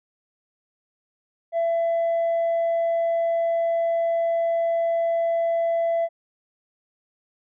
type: tone with tanh clipping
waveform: triangle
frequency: 670 Hz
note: E5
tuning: 28 cents sharp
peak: -20 dBFS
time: 1.52-6.09 s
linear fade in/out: 50 ms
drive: 6 dB
effects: none